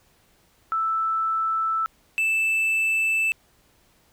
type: tone pair in turn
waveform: sine / triangle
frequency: 1320 / 2640 Hz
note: E6 / E7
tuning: +2 / +2 cents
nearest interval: octave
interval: 1200 cents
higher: second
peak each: -21 / -18 dBFS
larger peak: second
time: 0.72-1.86 / 2.18-3.32 s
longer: neither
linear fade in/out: 0 ms
effects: pink hiss -61 dBFS RMS until 4.12 s